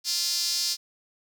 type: tone with high-pass filter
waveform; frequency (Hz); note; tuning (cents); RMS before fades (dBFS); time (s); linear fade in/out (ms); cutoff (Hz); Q
sawtooth; 346.3; F4; -15; -27; 0.04-0.77; 50; 4900; 4.1
effects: none